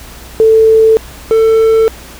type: tone pair in turn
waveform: sine / triangle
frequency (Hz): 443.2 / 446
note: A4 / A4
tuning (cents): +13 / +23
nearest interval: unison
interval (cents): 10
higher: second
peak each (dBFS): -3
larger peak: neither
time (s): 0.4-0.97 / 1.31-1.88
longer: neither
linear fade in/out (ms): 0
effects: added 60 Hz sine -34 dBFS peak until 2.19 s + pink hiss -33 dBFS RMS until 2.19 s